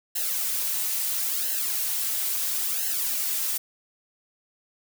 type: noise with flanger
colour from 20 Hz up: blue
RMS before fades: -27 dBFS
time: 0.15-3.58 s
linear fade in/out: 10 ms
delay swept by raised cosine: 0.84 to 4.34 ms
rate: 0.74 Hz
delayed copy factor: -0.8
effects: none